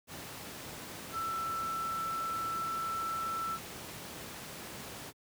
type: tone in noise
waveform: sine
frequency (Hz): 1331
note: E6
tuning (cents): +16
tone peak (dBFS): -33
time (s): 1.12-3.59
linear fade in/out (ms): 50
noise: pink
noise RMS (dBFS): -44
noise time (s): 0.07-5.13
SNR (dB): +8
effects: high-pass 100 Hz 12 dB/octave